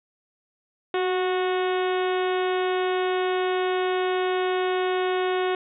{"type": "harmonic tone with a mistuned harmonic", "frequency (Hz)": 366.3, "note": "F#4", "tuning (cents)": -17, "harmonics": [1, 2, 3, 4, 5, 6, 7, 8, 9, 10], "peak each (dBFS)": [-23, -29, -33, -35, -37, -39, -40, -41, -42, -43], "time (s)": [0.94, 5.55], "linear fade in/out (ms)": 2, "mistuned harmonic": 1, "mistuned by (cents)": 23, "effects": []}